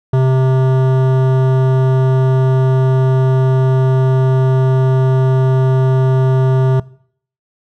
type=tone with hard clipping; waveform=sine; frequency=130.81 Hz; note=C3; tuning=in tune; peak=-11 dBFS; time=0.13-6.8 s; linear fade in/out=5 ms; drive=15 dB; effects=noise-tail reverb RT60 0.6 s tail -21 dB re dry